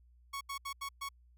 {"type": "tone bursts at uneven times", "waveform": "sawtooth", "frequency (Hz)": 1108.7, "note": "C#6", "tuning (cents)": 0, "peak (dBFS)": -34, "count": 5, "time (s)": [[0.33, 0.41], [0.49, 0.58], [0.65, 0.73], [0.81, 0.89], [1.01, 1.09]], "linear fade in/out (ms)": 10, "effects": ["added 60 Hz sine -60 dBFS peak until 1.37 s"]}